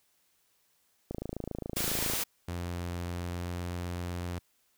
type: click train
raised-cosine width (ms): 2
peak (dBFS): -22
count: 29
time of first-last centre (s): 1.11-2.136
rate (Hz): 27.3
type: noise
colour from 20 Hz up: white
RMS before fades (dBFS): -32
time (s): 1.76-2.24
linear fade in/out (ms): 10
type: tone with pitch glide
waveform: sawtooth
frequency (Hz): 87.31 to 87.97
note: F2 to F2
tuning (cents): 0 to +13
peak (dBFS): -30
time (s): 2.48-4.39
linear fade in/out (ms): 5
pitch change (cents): +13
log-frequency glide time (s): 3.01-3.61
effects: white hiss -71 dBFS RMS until 4.77 s